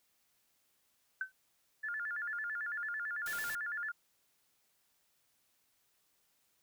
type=tone with exponential decay; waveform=sine; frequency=1531 Hz; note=G6; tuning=41 cents flat; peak=-30 dBFS; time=1.21-1.32 s; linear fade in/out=2 ms; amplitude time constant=23 ms
type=tone with vibrato; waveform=sine; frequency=1568 Hz; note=G6; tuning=in tune; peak=-36 dBFS; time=1.83-3.92 s; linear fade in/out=10 ms; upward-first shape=square; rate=9 Hz; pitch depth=180 cents each way
type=noise; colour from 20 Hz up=white; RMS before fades=-45 dBFS; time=3.26-3.55 s; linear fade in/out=2 ms
effects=white hiss -75 dBFS RMS until 6.62 s